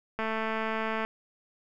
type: click train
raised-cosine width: 0.5 ms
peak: -17 dBFS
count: 191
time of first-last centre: 0.19-1.05 s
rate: 221 Hz
effects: none